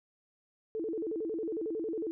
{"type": "tone with vibrato", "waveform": "sine", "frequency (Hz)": 381, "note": "G4", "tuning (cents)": -49, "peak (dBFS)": -32, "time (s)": [0.75, 2.11], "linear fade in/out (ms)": 0, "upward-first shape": "square", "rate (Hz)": 11, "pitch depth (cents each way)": 250, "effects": []}